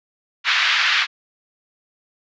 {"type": "band-pass noise", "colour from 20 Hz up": "pink", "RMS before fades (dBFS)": -18, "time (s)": [0.44, 1.07], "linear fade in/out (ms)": 50, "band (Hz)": [1400, 4000], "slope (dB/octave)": 24, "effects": ["resampled to 16000 Hz"]}